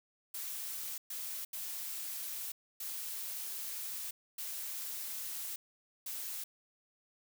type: noise bursts at uneven times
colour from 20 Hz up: blue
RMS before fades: -41 dBFS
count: 6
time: 0.34-0.98 / 1.1-1.45 / 1.53-2.52 / 2.8-4.11 / 4.38-5.56 / 6.06-6.44 s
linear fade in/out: 5 ms
effects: none